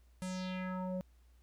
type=tone with low-pass filter sweep; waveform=square; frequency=185 Hz; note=F#3; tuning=in tune; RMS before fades=-39 dBFS; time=0.22-1.01 s; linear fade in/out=0 ms; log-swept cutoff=10000 to 460 Hz; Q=2.7; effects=added 60 Hz sine -61 dBFS peak until 1.42 s + pink hiss -75 dBFS RMS until 1.42 s